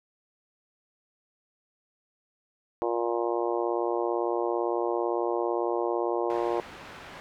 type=harmonic tone; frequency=117.8 Hz; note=A#2; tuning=19 cents sharp; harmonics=3 / 4 / 5 / 6 / 7 / 8 / 9; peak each=-29 / -31 / -33 / -35 / -36 / -37 / -38 dBFS; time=2.82-6.6 s; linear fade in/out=0 ms
type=low-pass noise; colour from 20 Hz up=white; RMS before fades=-45 dBFS; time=6.3-7.2 s; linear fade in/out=0 ms; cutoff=1900 Hz; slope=12 dB/octave
effects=none